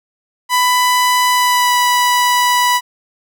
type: tone with pitch glide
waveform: sawtooth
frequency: 995 to 984.1 Hz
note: B5 to B5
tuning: +13 to -6 cents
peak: -7 dBFS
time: 0.49-2.81 s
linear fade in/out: 50 ms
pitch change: -19 cents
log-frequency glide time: 1.31-1.73 s
effects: none